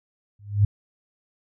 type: tone with exponential growth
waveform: sine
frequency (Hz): 102.3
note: G#2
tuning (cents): -26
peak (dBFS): -11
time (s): 0.39-0.65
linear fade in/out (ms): 5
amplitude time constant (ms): 56
effects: none